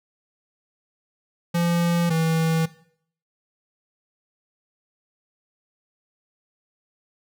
square tone pair in turn, 171.4 / 162.29 Hz, F3 / E3, -32 / -27 cents, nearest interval minor second, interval 95 cents, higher first, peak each -20 dBFS, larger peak neither, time 1.54-2.1 / 2.1-2.66 s, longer neither, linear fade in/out 10 ms, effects noise-tail reverb RT60 0.6 s tail -18 dB re dry

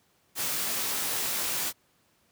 white noise with comb filter, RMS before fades -30 dBFS, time 0.35-1.73 s, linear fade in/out 50 ms, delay 17 ms, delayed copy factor +0.65, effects pink hiss -67 dBFS RMS until 2.31 s + high-pass 100 Hz 12 dB/octave

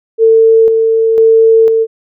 sine tone with tremolo, 448.9 Hz, A4, 35 cents sharp, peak -3 dBFS, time 0.18-1.87 s, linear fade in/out 50 ms, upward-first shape square, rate 1 Hz, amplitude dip 35%, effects none

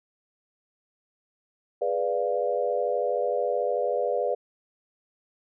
sine chord, G# diminished seventh, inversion none, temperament equal, 415.3 / 493.9 / 587.3 / 698.5 Hz, G#4 / B4 / D5 / F5, 0 / 0 / 0 / 0 cents, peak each -31 / -27 / -28 / -31 dBFS, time 1.81-4.35 s, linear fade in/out 10 ms, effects none

